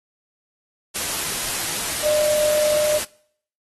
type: tone in noise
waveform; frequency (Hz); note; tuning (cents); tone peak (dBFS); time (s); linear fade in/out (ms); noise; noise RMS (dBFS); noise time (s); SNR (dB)
sine; 604; D5; +48; -18; 2.03-2.99; 20; white; -25; 0.94-3.05; +4
effects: noise-tail reverb RT60 0.6 s tail -23 dB re dry + AAC 32 kbps